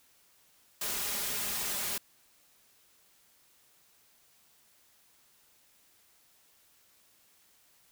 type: noise with comb filter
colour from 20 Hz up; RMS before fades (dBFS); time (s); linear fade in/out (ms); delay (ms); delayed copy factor
white; -34; 0.81-1.98; 5; 4.9; +0.5
effects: white hiss -65 dBFS RMS until 7.91 s